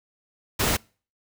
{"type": "noise", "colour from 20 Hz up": "pink", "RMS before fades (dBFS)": -23, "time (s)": [0.59, 0.77], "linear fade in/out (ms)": 10, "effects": ["noise-tail reverb RT60 0.4 s tail -26 dB re dry"]}